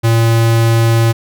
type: tone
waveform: square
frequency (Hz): 114.6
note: A#2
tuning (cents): -29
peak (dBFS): -9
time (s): 0.03-1.13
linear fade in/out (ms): 20
effects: none